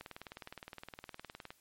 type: click train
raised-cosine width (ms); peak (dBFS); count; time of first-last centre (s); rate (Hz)
0.3; -29; 30; 0.01-1.505; 19.4
effects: white hiss -69 dBFS RMS until 1.6 s + MP3 64 kbps